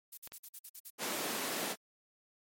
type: noise bursts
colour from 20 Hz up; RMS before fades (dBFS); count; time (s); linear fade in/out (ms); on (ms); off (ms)
violet; -45; 8; 0.12-0.904; 10; 56; 48
type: clicks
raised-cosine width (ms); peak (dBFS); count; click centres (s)
0.2; -31; 2; 0.274 / 0.321
type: high-pass noise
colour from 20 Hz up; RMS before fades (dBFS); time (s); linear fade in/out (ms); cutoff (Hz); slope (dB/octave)
pink; -37; 0.98-1.76; 50; 220; 24
effects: MP3 64 kbps